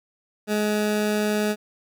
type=tone; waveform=20% pulse; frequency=210.7 Hz; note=G#3; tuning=25 cents sharp; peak=-16 dBFS; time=0.47-1.56 s; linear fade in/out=50 ms; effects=none